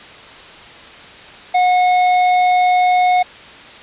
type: tone with hard clipping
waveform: sine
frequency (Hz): 727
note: F#5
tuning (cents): -31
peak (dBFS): -12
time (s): 1.54-3.23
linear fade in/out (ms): 10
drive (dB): 8
effects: white hiss -37 dBFS RMS until 3.82 s + resampled to 8000 Hz